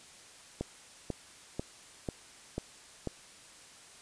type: click train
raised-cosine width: 2 ms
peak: -20 dBFS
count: 6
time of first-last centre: 0.61-3.073 s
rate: 2.03 Hz
effects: white hiss -54 dBFS RMS until 4.01 s + resampled to 22050 Hz